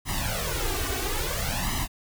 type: noise with flanger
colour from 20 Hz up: pink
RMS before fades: -28 dBFS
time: 0.05-1.88 s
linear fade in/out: 50 ms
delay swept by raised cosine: 0.99 to 2.69 ms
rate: 0.59 Hz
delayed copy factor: +1
effects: none